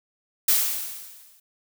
blue noise with exponential decay, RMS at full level -17 dBFS, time 0.48-1.4 s, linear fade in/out 5 ms, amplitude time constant 200 ms, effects none

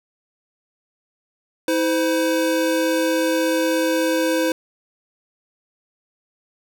square tone pair together, 322.7 / 512.3 Hz, E4 / C5, -37 / -37 cents, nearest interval minor sixth, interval 800 cents, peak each -21 dBFS, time 1.68-4.52 s, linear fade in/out 2 ms, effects none

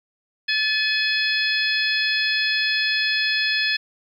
harmonic tone with a mistuned harmonic, 846 Hz, G#5, 32 cents sharp, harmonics 2 / 3 / 4 / 5 / 6, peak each -23 / -25 / -26 / -27 / -28 dBFS, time 0.48-3.77 s, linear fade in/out 10 ms, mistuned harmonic 2, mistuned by +45 cents, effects 9-bit

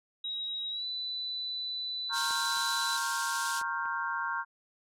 sine tone with pitch glide, 3823 to 3985 Hz, A#7 to B7, +43 to +15 cents, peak -33 dBFS, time 0.24-2.97 s, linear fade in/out 5 ms, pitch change +72 cents, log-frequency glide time 0.7-0.85 s
sine chord, G half-diminished seventh, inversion first, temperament equal with one note detuned, 932.3 / 1083.4 / 1396.9 / 1568 Hz, Bb5 / Db6 / F6 / G6, 0 / -40 / 0 / 0 cents, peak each -36 dBFS, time 2.09-4.45 s, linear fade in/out 50 ms
pink band-pass noise, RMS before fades -38 dBFS, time 2.12-3.63 s, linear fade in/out 50 ms, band 3600 to 10000 Hz, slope 24 dB/octave
clicks, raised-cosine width 0.5 ms, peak -30 / -37 / -32 / -37 dBFS, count 4, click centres 2.308 / 2.57 / 3.614 / 3.856 s
effects none

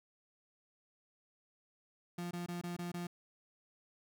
35% pulse tone bursts, 174.61 Hz, F3, in tune, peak -37 dBFS, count 6, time 2.18-3.07 s, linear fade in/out 5 ms, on 130 ms, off 22 ms, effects none

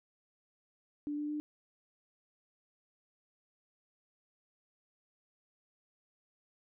sine tone with pitch steps, 293.5 / 296.4 / 299.3 Hz, D4 / D4 / D4, -1 / +16 / +33 cents, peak -34 dBFS, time 1.07-1.4 s, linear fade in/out 0 ms, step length 110 ms, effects none

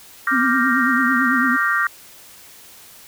sine chord, G minor seventh, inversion second, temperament equal, 1174.7 / 1396.9 / 1568 / 1864.7 Hz, D6 / F6 / G6 / Bb6, 0 / 0 / 0 / 0 cents, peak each -22 / -21 / -22 / -21 dBFS, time 0.27-1.87 s, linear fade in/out 2 ms
sine tone with vibrato, 254 Hz, B3, 49 cents sharp, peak -19 dBFS, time 0.31-1.57 s, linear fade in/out 20 ms, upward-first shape triangle, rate 9 Hz, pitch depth 120 cents each way
effects white hiss -44 dBFS RMS until 3.07 s

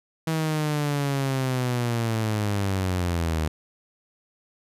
sawtooth linear sweep, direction down, 161.8 to 76.8 Hz, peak -19 dBFS, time 0.27-3.48 s, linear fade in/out 5 ms, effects resampled to 32000 Hz

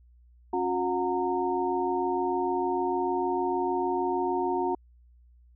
sine tone cluster, 274 / 360.6 / 729 / 919 Hz, C#4 / F#4 / F#5 / A#5, -20 / -45 / -26 / -25 cents, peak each -34 / -28 / -32 / -30 dBFS, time 0.53-4.75 s, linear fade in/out 5 ms, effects added 60 Hz sine -54 dBFS peak until 5.55 s

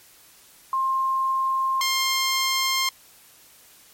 sine / 10% pulse tone pair in turn, 1060 / 1060 Hz, C6 / C6, +22 / +22 cents, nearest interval unison, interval 0 cents, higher neither, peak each -20 / -12 dBFS, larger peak second, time 0.73-1.81 / 1.81-2.89 s, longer neither, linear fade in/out 2 ms, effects white hiss -52 dBFS RMS until 3.93 s + MP3 64 kbps

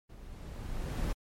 brown noise with level ramp, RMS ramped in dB -50 to -30 dBFS, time 0.09-1.13 s, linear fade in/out 10 ms, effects MP3 64 kbps

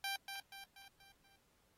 10% pulse tone with echo, 788 Hz, G5, 9 cents sharp, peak -30 dBFS, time 0.04-0.16 s, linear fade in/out 2 ms, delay 240 ms, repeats 5, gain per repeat -6 dB, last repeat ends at 1.36 s, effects pink hiss -75 dBFS RMS until 1.77 s + AAC 48 kbps

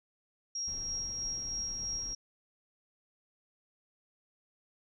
sine tone with tremolo, 5610 Hz, F8, 7 cents sharp, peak -33 dBFS, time 0.55-2.15 s, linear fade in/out 5 ms, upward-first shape sine, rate 3.1 Hz, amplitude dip 30%
brown noise, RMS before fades -47 dBFS, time 0.67-2.14 s, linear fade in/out 10 ms
effects none

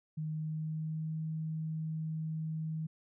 sine tone with pitch glide, 155.56 to 158.28 Hz, D#3 to D#3, 0 to +30 cents, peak -34 dBFS, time 0.17-2.87 s, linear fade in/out 10 ms, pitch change +30 cents, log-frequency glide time 0.29-1.18 s, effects none

